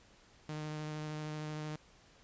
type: tone with vibrato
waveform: sawtooth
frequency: 152.9 Hz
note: D#3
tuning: 30 cents flat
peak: -35 dBFS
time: 0.49-1.76 s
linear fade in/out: 2 ms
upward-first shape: sine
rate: 13 Hz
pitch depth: 11 cents each way
effects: pink hiss -63 dBFS RMS until 2.23 s + resampled to 16000 Hz